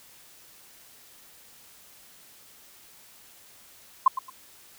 sine tone with echo, 1046.5 Hz, C6, in tune, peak -12 dBFS, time 4.06-4.08 s, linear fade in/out 5 ms, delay 110 ms, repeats 2, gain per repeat -13 dB, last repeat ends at 4.3 s, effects white hiss -53 dBFS RMS until 4.78 s

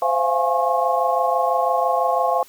sine tone cluster, 518 / 680 / 706 / 832 / 1084 Hz, C5 / F5 / F5 / G#5 / C#6, -17 / -46 / +19 / +3 / -39 cents, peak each -23 dBFS, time 0.02-2.43 s, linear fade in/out 2 ms, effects white hiss -49 dBFS RMS until 2.48 s

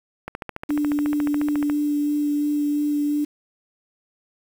click train, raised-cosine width 0.5 ms, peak -15 dBFS, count 21, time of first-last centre 0.28-1.698 s, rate 14.1 Hz
sine tone with vibrato, 293.7 Hz, D4, in tune, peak -19 dBFS, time 0.69-3.25 s, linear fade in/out 10 ms, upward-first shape sine, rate 2.9 Hz, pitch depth 10 cents each way
effects 7-bit

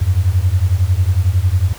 sine beating tone pair, 86.2 / 97.2 Hz, F2 / G2, -22 / -14 cents, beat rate 11 Hz, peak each -14 dBFS, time 0.01-1.73 s, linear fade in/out 10 ms, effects pink hiss -36 dBFS RMS until 1.78 s

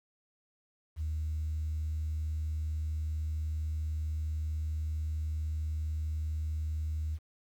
sine tone, 77.78 Hz, D#2, in tune, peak -30 dBFS, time 0.96-7.19 s, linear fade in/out 50 ms, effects tanh soft clip ceiling -27 dBFS + 10-bit

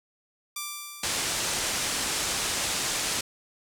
5% pulse tone with exponential decay, 1177 Hz, D6, 3 cents sharp, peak -19 dBFS, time 0.56-2.27 s, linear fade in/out 5 ms, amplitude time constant 370 ms
white low-pass noise, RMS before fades -29 dBFS, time 1.03-3.21 s, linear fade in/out 5 ms, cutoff 9100 Hz, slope 24 dB/octave
effects none

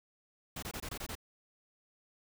pink noise bursts, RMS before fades -41 dBFS, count 7, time 0.56-1.153 s, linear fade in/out 5 ms, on 65 ms, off 23 ms, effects none

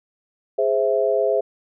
sine chord, Ab augmented, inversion none, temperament equal, 415.3 / 523.3 / 659.3 Hz, Ab4 / C5 / E5, 0 / 0 / 0 cents, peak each -21 dBFS, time 0.58-1.41 s, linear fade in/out 10 ms, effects none

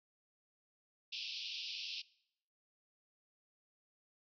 pink band-pass noise, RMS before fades -44 dBFS, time 1.12-2.02 s, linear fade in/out 10 ms, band 2500 to 5400 Hz, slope 96 dB/octave, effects noise-tail reverb RT60 0.7 s tail -21 dB re dry

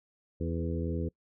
harmonic tone with a mistuned harmonic, 83.2 Hz, E2, 17 cents sharp, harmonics 1 / 2 / 3 / 4 / 5 / 6, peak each -33 / -36 / -38 / -39 / -40 / -41 dBFS, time 0.4-1.09 s, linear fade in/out 10 ms, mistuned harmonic 5, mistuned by +28 cents, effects noise-tail reverb RT60 0.1 s tail -24 dB re dry

